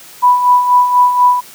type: tone with tremolo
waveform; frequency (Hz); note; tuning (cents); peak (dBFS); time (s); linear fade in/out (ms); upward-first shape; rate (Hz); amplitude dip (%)
sine; 987.8; B5; 0; -4; 0.22-1.41; 20; sine; 4.1; 60
effects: white hiss -37 dBFS RMS until 1.54 s + high-pass 100 Hz 12 dB/octave